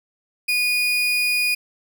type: tone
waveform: 35% pulse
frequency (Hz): 2460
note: D#7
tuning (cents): -20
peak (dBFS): -16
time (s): 0.48-1.55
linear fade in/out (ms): 10
effects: none